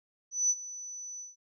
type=tone with ADSR envelope; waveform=sine; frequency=5980 Hz; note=F#8; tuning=17 cents sharp; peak=-22 dBFS; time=0.31-1.36 s; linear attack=190 ms; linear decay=43 ms; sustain=-17 dB; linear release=160 ms; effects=none